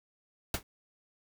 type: noise with exponential decay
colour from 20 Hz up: pink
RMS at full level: -26 dBFS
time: 0.54-0.63 s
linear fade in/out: 2 ms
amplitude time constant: 19 ms
effects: none